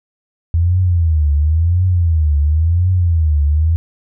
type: tone with vibrato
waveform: sine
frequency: 81.7 Hz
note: E2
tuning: 15 cents flat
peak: -10 dBFS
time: 0.54-3.76 s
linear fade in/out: 0 ms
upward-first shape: triangle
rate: 0.95 Hz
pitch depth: 230 cents each way
effects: none